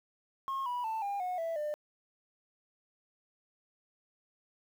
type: tone with pitch steps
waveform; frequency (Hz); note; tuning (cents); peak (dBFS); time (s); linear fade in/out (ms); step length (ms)
sine; 1079 / 978.1 / 886.6 / 803.7 / 728.5 / 660.4 / 598.6; C#6 / B5 / A5 / G5 / F#5 / E5 / D5; -47 / -17 / +13 / +43 / -27 / +3 / +33; -30; 0.48-1.74; 0; 180
effects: tanh soft clip ceiling -31 dBFS + 10-bit